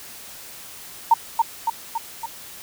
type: tone with echo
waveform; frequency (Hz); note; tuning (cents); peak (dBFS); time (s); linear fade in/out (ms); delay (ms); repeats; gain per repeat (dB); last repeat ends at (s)
sine; 916; A#5; -31; -9; 1.11-1.14; 5; 280; 4; -4; 2.26
effects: white hiss -40 dBFS RMS until 2.62 s